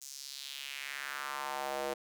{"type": "tone with high-pass filter sweep", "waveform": "square", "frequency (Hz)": 69.3, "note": "C#2", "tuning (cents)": 0, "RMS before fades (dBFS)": -40, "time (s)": [0.01, 1.94], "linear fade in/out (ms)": 10, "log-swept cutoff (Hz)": [6700, 490], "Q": 2.4, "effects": []}